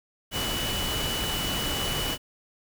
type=tone in noise; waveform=sine; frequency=2960 Hz; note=F#7; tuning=in tune; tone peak=-31 dBFS; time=0.31-2.18 s; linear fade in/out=50 ms; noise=pink; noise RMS=-30 dBFS; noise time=0.31-2.18 s; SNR=-4 dB; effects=none